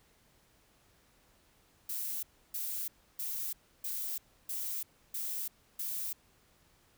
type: noise bursts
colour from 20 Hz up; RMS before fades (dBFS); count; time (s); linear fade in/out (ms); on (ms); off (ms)
violet; -37; 7; 1.89-6.13; 5; 340; 310
effects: pink hiss -67 dBFS RMS until 6.97 s